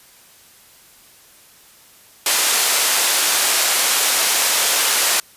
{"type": "band-pass noise", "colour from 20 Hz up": "white", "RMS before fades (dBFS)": -17, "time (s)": [2.26, 5.2], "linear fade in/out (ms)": 2, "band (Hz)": [490, 11000], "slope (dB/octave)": 12, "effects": ["white hiss -48 dBFS RMS until 5.36 s", "resampled to 32000 Hz"]}